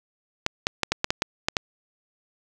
clicks, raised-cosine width 0.2 ms, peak -4 dBFS, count 9, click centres 0.464 / 0.669 / 0.833 / 0.92 / 1.044 / 1.105 / 1.221 / 1.485 / 1.568 s, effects none

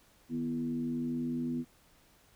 sine tone with frequency modulation, 246.9 Hz, B3, in tune, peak -31 dBFS, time 0.29-1.65 s, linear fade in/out 50 ms, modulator 88.2 Hz, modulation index 0.66, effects pink hiss -64 dBFS RMS until 2.35 s

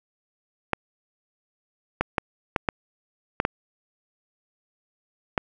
clicks, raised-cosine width 0.5 ms, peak -6 dBFS, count 8, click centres 0.733 / 2.01 / 2.182 / 2.562 / 2.688 / 3.401 / 3.451 / 5.378 s, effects none

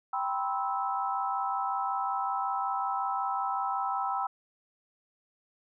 sine chord, C major seventh, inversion second, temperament just, 784.9 / 981.1 / 1046.5 / 1308.1 Hz, G5 / B5 / C6 / E6, +2 / -12 / 0 / -14 cents, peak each -32 / -34 / -38 / -33 dBFS, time 0.13-4.27 s, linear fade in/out 5 ms, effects none

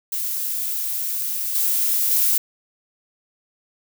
violet noise with level steps, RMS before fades -25 / -20 / -18 dBFS, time 0.12-2.38 s, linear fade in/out 5 ms, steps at 1.55 / 2.11 s, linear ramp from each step 2 ms, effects none

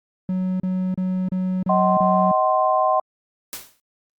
triangle tone bursts, 185.3 Hz, F#3, 3 cents sharp, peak -18 dBFS, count 6, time 0.29-2.315 s, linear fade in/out 2 ms, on 310 ms, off 33 ms
sine chord, C diminished, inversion first, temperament just, 627.9 / 753.5 / 1046.5 Hz, Eb5 / Gb5 / C6, +16 / +31 / 0 cents, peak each -20 dBFS, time 1.69-3 s, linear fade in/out 5 ms
white noise with exponential decay, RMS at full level -29 dBFS, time 3.53-3.8 s, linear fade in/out 0 ms, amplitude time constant 58 ms
effects Opus 48 kbps

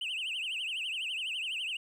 sine tone with vibrato, 2806 Hz, F7, 8 cents sharp, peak -30 dBFS, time 0.01-1.77 s, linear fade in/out 5 ms, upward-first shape triangle, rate 12 Hz, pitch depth 220 cents each way, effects tanh soft clip ceiling -32 dBFS + 11-bit

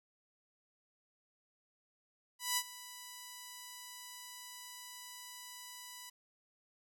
5% pulse tone with ADSR envelope, 987.8 Hz, B5, in tune, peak -18 dBFS, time 2.39-6.1 s, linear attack 180 ms, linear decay 58 ms, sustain -18 dB, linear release 10 ms, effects none

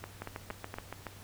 two click trains, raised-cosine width 0.5 ms, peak -23 / -24 dBFS, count 7 / 4, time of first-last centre 0.22-1.067 / 0.04-0.741 s, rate 7.08 / 4.28 Hz, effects added 97 Hz sine -52 dBFS peak until 1.23 s + pink hiss -53 dBFS RMS until 1.23 s

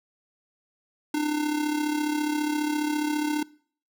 square tone with amplitude modulation, 300 Hz, D4, 37 cents sharp, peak -22 dBFS, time 1.14-3.43 s, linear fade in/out 5 ms, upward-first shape sine, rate 34.7 Hz, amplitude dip 55%, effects noise-tail reverb RT60 0.5 s tail -23 dB re dry

